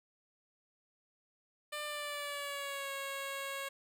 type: tone with pitch glide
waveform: 10% pulse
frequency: 596 to 549.7 Hz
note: D5 to C#5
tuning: +25 to -15 cents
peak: -30 dBFS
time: 1.72-3.69 s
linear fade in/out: 10 ms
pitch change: -140 cents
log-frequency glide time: 1.85-2.92 s
effects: none